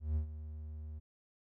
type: tone with ADSR envelope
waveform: triangle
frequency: 76.7 Hz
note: D#2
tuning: 24 cents flat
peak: -27 dBFS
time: 0-1 s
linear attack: 160 ms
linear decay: 100 ms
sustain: -13 dB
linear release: 20 ms
effects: none